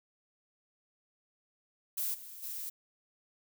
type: noise with level steps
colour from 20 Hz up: violet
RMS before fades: -34 / -48 / -40 dBFS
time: 1.97-2.7 s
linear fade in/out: 10 ms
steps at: 2.13 / 2.42 s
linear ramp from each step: 20 ms
effects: none